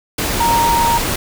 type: tone in noise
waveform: sine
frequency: 932.3 Hz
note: A#5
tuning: in tune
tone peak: -12 dBFS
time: 0.4-0.98 s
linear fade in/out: 5 ms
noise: pink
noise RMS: -19 dBFS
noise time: 0.18-1.16 s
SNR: +4 dB
effects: none